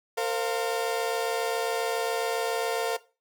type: chord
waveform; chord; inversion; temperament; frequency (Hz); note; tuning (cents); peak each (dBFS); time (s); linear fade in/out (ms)
35% pulse; Bb suspended second; none; equal with one note detuned; 456 / 523.3 / 698.5; Bb4 / C5 / F5; -38 / 0 / 0; -26 / -32 / -30; 0.17-2.97; 10
effects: noise-tail reverb RT60 0.3 s tail -17 dB re dry